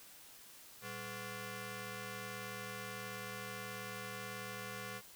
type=ring-modulated tone; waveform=10% pulse; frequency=311.1 Hz; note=D#4; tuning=in tune; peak=-32 dBFS; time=0.81-5.02 s; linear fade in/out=50 ms; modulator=817 Hz; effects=white hiss -57 dBFS RMS until 5.15 s